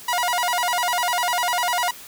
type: tone with vibrato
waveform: sawtooth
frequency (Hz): 830.6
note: G#5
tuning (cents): 0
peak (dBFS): -16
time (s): 0.08-1.91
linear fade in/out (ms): 5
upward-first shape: square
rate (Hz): 10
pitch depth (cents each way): 270
effects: white hiss -41 dBFS RMS until 2.07 s